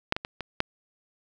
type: clicks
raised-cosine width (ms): 0.3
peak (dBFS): -6 / -13 / -17 / -17 / -7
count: 5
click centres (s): 0.124 / 0.165 / 0.249 / 0.407 / 0.604
effects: none